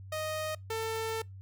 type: tone pair in turn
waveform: sawtooth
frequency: 622.3 / 446.2 Hz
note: D#5 / A4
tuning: 0 / +24 cents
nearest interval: tritone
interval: 576 cents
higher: first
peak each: -29 / -28 dBFS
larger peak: second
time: 0.12-0.55 / 0.7-1.22 s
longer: second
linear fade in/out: 5 ms
effects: noise-tail reverb RT60 0.2 s tail -25 dB re dry + added 96 Hz sine -44 dBFS peak until 1.41 s